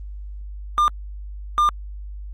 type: tone bursts at uneven times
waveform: triangle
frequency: 1200 Hz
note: D6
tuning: 37 cents sharp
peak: -12 dBFS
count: 2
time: 0.78-0.88 / 1.58-1.69 s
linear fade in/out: 0 ms
effects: added 50 Hz sine -31 dBFS peak until 2.33 s + Opus 32 kbps